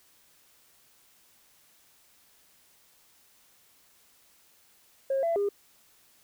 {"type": "tone with pitch steps", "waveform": "sine", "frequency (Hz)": [540, 671, 404.7], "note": ["C#5", "E5", "G#4"], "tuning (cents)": [-45, 31, -45], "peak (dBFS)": -23, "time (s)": [5.1, 5.49], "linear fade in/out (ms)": 5, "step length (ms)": 130, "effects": ["tanh soft clip ceiling -21 dBFS", "white hiss -62 dBFS RMS until 6.23 s"]}